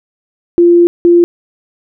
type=tone bursts at uneven times; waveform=sine; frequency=345.7 Hz; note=F4; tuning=18 cents flat; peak=-3 dBFS; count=2; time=0.58-0.87 / 1.05-1.24 s; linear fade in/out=0 ms; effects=none